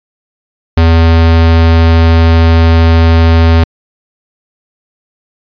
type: tone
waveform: square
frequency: 82.41 Hz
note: E2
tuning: in tune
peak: -4 dBFS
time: 0.77-3.64 s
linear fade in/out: 5 ms
effects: resampled to 11025 Hz